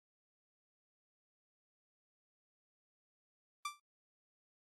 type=tone with exponential decay; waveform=sawtooth; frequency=1174.7 Hz; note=D6; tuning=in tune; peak=-31 dBFS; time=3.65-3.8 s; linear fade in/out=5 ms; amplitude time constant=32 ms; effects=AAC 32 kbps